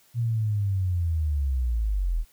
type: linear sweep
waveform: sine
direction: down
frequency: 120 to 37.83 Hz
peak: -22 dBFS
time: 0.14-2.25 s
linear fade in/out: 50 ms
effects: white hiss -60 dBFS RMS until 2.32 s